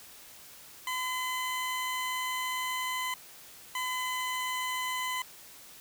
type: tone pair in turn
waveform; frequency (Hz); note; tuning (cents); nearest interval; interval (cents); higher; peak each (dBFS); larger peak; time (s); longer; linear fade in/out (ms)
20% pulse; 1017 / 1013.4; C6 / B5; -50 / +44; unison; 6; first; -26; neither; 0.87-3.14 / 3.75-5.22; first; 2
effects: white hiss -51 dBFS RMS until 5.8 s